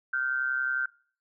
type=tone pair together; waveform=sine; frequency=1408.9 / 1540 Hz; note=F6 / G6; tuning=+15 / -31 cents; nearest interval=major second; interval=154 cents; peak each=-29 / -28 dBFS; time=0.13-0.86 s; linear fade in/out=5 ms; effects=noise-tail reverb RT60 0.5 s tail -23 dB re dry